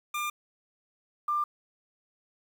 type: tone pair in turn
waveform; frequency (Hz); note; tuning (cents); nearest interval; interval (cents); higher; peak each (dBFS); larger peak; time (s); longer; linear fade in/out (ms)
25% pulse / sine; 1198 / 1191.9; D6 / D6; +34 / +25; unison; 9; first; -26 / -25; second; 0.14-0.3 / 1.28-1.44; neither; 5
effects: 9-bit